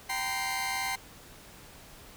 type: tone cluster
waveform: sawtooth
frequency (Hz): 779 / 935 / 1019 / 2099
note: G5 / A#5 / C6 / C7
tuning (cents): -11 / +5 / -46 / +5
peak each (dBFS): -31 / -36 / -35 / -30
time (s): 0.09-0.96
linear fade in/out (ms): 10
effects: pink hiss -51 dBFS RMS until 2.16 s